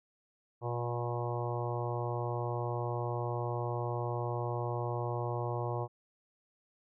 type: harmonic tone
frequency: 120 Hz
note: B2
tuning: 49 cents flat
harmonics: 1 / 3 / 4 / 5 / 6 / 7 / 8 / 9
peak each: -35 / -40 / -41 / -42 / -43 / -43 / -44 / -45 dBFS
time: 0.61-5.88 s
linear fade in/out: 50 ms
effects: none